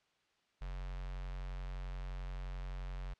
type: tone with notch filter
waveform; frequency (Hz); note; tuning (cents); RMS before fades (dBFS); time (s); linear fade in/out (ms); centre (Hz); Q
square; 45.77; F#1; -18; -42; 0.61-3.14; 10; 290; 0.65
effects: white hiss -75 dBFS RMS until 3.19 s + low-pass 4000 Hz 12 dB/octave